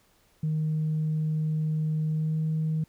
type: tone with pitch glide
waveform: sine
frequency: 155.56 to 157.37 Hz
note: D#3 to D#3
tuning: 0 to +20 cents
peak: -23 dBFS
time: 0.43-2.84 s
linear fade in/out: 5 ms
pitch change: +20 cents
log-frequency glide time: 2.09-2.39 s
effects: tanh soft clip ceiling -21 dBFS + pink hiss -64 dBFS RMS until 2.88 s